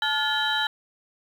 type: tone cluster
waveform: sine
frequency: 867 / 1422 / 1724 / 3111 / 3896 Hz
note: A5 / F6 / A6 / G7 / B7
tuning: -26 / +31 / -36 / -14 / -24 cents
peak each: -28 dBFS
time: 0.02-0.67 s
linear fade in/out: 2 ms
effects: tanh soft clip ceiling -13 dBFS + 8-bit